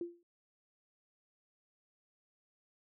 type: tone with exponential decay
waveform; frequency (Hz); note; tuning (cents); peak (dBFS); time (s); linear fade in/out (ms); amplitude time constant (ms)
sine; 344.9; F4; -22; -33; 0.01-0.23; 2; 47
effects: none